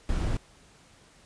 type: noise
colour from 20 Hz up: brown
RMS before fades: -27 dBFS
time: 0.09-0.37 s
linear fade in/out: 2 ms
effects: pink hiss -57 dBFS RMS until 1.25 s + resampled to 22050 Hz